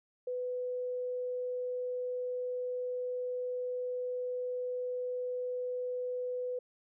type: tone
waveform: sine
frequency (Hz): 498.5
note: B4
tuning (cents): +16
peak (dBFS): -33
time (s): 0.27-6.59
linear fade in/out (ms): 5
effects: none